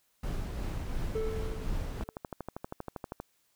brown noise with tremolo, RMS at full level -33 dBFS, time 0.23-2.04 s, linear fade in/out 5 ms, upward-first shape triangle, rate 2.8 Hz, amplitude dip 30%
triangle tone with exponential decay, 440 Hz, A4, in tune, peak -27 dBFS, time 1.15-2.17 s, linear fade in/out 5 ms, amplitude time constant 220 ms
click train, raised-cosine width 1 ms, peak -23 dBFS, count 16, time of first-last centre 2.01-3.2 s, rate 12.6 Hz
effects white hiss -72 dBFS RMS until 3.55 s

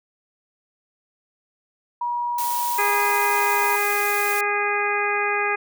sine tone with pitch glide, 960 to 953.9 Hz, B5 to A#5, -49 to +40 cents, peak -22 dBFS, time 2.01-3.76 s, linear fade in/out 5 ms, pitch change -11 cents, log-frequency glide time 3.09-3.15 s
blue noise, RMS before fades -29 dBFS, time 2.38-4.41 s, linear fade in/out 5 ms
harmonic tone, 410.6 Hz, G#4, 20 cents flat, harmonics 1 / 2 / 3 / 4 / 5 / 6, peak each -27 / -27 / -27 / -27 / -27 / -27 dBFS, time 2.78-5.56 s, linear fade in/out 10 ms
effects none

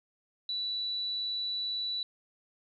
sine tone, 3951 Hz, B7, in tune, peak -31 dBFS, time 0.49-2.03 s, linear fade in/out 2 ms, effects none

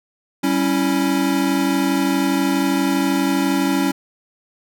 square chord, C# diminished, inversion second, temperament equal with one note detuned, 192.63 / 277.2 / 329.6 Hz, G3 / C#4 / E4, -30 / 0 / 0 cents, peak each -24 / -19 / -23 dBFS, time 0.43-3.92 s, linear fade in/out 10 ms, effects none

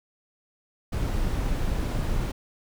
brown noise, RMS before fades -26 dBFS, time 0.92-2.32 s, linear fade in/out 10 ms, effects none

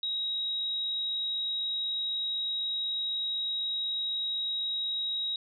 sine tone, 3813 Hz, A#7, 38 cents sharp, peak -29 dBFS, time 0.03-5.36 s, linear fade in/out 2 ms, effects none

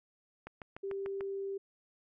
click train, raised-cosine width 0.5 ms, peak -29 dBFS, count 6, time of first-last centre 0.47-1.209 s, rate 6.77 Hz
sine tone, 392.7 Hz, G4, 3 cents sharp, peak -35 dBFS, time 0.83-1.58 s, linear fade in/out 10 ms
effects none

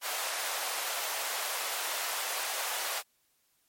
pink high-pass noise, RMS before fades -34 dBFS, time 0.01-3.03 s, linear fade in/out 50 ms, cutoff 600 Hz, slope 24 dB/octave, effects white hiss -72 dBFS RMS until 3.68 s + MP3 64 kbps

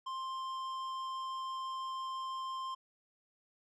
sine tone with tanh clipping, 1051 Hz, C6, 7 cents sharp, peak -39 dBFS, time 0.06-2.75 s, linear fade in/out 10 ms, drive 11 dB, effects none

